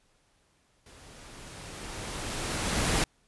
pink noise with level ramp, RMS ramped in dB -53 to -25 dBFS, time 0.86-3.04 s, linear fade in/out 2 ms, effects pink hiss -68 dBFS RMS until 3.27 s + resampled to 24000 Hz

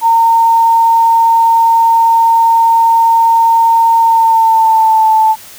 sine tone with pitch glide, 915 to 878.2 Hz, A#5 to A5, -32 to -4 cents, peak -5 dBFS, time 0.01-5.36 s, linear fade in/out 50 ms, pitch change -72 cents, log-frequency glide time 4-5.1 s, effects white hiss -34 dBFS RMS until 5.58 s

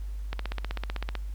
click train, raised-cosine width 0.3 ms, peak -17 dBFS, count 14, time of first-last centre 0.33-1.153 s, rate 15.8 Hz, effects added 50 Hz sine -32 dBFS peak until 1.34 s + pink hiss -59 dBFS RMS until 1.34 s

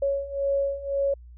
sine beating tone pair, 554.4 / 556.3 Hz, C#5 / C#5, 0 / +6 cents, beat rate 1.9 Hz, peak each -28 / -25 dBFS, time 0.02-1.14 s, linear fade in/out 5 ms, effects added 60 Hz sine -43 dBFS peak until 1.37 s

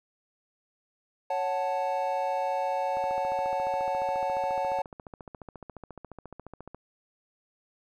triangle chord, F# minor, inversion second, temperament equal, 554.4 / 740 / 880 Hz, C#5 / F#5 / A5, 0 / 0 / 0 cents, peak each -29 dBFS, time 1.3-4.82 s, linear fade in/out 5 ms
click train, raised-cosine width 1 ms, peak -28 dBFS, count 55, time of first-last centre 2.97-6.746 s, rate 14.3 Hz
effects none

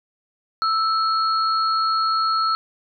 sine tone pair together, 1318.5 / 4311 Hz, E6 / C#8, 0 / -49 cents, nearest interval octave + major sixth, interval 2051 cents, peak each -18 / -26 dBFS, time 0.62-2.55 s, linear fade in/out 0 ms, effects none

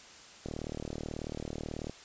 click train, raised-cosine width 2 ms, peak -24 dBFS, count 56, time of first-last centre 0.46-1.896 s, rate 38.3 Hz, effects white hiss -52 dBFS RMS until 2.04 s + resampled to 16000 Hz

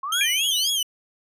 sine exponential sweep, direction up, 1055 to 5274 Hz, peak -26 dBFS, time 0.03-0.7 s, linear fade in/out 5 ms
sawtooth tone with vibrato, 3136 Hz, G7, in tune, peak -18 dBFS, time 0.12-0.83 s, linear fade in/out 5 ms, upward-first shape sine, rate 3.8 Hz, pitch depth 110 cents each way
sine tone with exponential decay, 2392 Hz, D7, 31 cents sharp, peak -18 dBFS, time 0.21-0.46 s, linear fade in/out 1 ms, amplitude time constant 54 ms
effects resampled to 32000 Hz

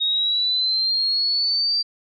sine exponential sweep, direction up, 3746 to 4699 Hz, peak -18 dBFS, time 0-1.83 s, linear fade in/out 20 ms, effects none

